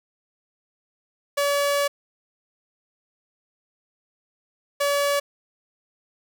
sawtooth tone bursts at uneven times, 570 Hz, C#5, 48 cents sharp, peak -16 dBFS, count 2, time 1.37-1.88 / 4.8-5.2 s, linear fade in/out 10 ms, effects none

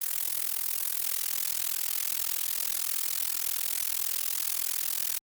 blue noise with amplitude modulation, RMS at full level -26 dBFS, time 0.01-5.19 s, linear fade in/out 10 ms, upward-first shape sine, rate 41.7 Hz, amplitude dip 90%, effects Opus 32 kbps

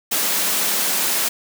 white high-pass noise, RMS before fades -20 dBFS, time 0.11-1.29 s, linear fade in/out 10 ms, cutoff 160 Hz, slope 96 dB/octave, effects none

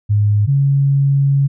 sine tone pair in turn, 103.83 / 139.08 Hz, G#2 / C#3, 0 / +6 cents, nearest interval perfect fourth, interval 506 cents, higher second, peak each -10 dBFS, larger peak neither, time 0.09-0.47 / 0.47-1.48 s, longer second, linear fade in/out 20 ms, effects none

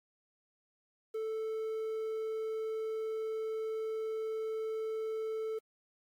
triangle tone with quantisation, 440.5 Hz, A4, 2 cents sharp, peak -32 dBFS, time 1.14-5.59 s, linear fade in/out 10 ms, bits 10, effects AAC 64 kbps

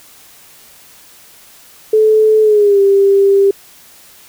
sine tone with pitch glide, 433.7 to 395.4 Hz, A4 to G4, -25 to +15 cents, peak -6 dBFS, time 1.93-3.51 s, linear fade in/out 5 ms, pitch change -160 cents, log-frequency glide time 2.42-2.8 s, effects white hiss -42 dBFS RMS until 4.28 s

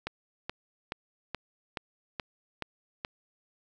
click train, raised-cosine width 0.3 ms, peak -17 dBFS, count 8, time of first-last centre 0.07-3.049 s, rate 2.35 Hz, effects none

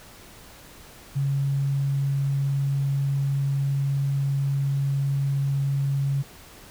sine tone, 138.59 Hz, C#3, in tune, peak -21 dBFS, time 1.15-6.23 s, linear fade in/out 20 ms, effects pink hiss -47 dBFS RMS until 6.7 s

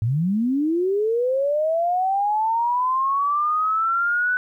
sine linear sweep, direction up, 103 to 1500 Hz, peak -18 dBFS, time 0.02-4.37 s, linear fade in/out 0 ms, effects 10-bit

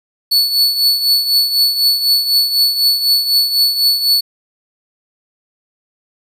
45% pulse tone with tremolo, 4435 Hz, C#8, in tune, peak -7 dBFS, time 0.31-4.21 s, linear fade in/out 10 ms, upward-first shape triangle, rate 4 Hz, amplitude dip 70%, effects resampled to 32000 Hz + 8-bit

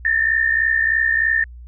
sine tone pair together, 1753 / 1816.2 Hz, A6 / A#6, -7 / -46 cents, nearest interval minor second, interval 61 cents, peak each -20 / -16 dBFS, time 0.05-1.44 s, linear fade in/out 2 ms, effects added 60 Hz sine -35 dBFS peak until 1.67 s

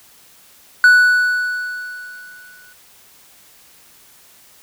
triangle tone with exponential decay, 1480 Hz, F#6, in tune, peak -3 dBFS, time 0.84-2.73 s, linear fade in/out 1 ms, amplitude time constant 410 ms, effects white hiss -48 dBFS RMS until 4.62 s

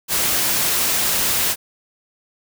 white noise, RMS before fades -19 dBFS, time 0.08-1.56 s, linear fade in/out 50 ms, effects none

